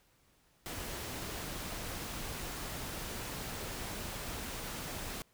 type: noise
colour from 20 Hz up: pink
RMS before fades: -41 dBFS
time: 0.66-5.22 s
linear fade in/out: 0 ms
effects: pink hiss -69 dBFS RMS until 5.33 s